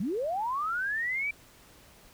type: linear sweep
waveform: sine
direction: up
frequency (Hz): 164.81 to 2349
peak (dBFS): -28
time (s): 0-1.31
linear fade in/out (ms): 5
effects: pink hiss -56 dBFS RMS until 2.13 s